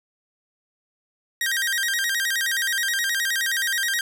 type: tone with vibrato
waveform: sawtooth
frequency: 1732 Hz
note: A6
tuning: 28 cents flat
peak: -18 dBFS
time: 1.41-4.01 s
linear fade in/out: 2 ms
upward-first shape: square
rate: 9.5 Hz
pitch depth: 150 cents each way
effects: none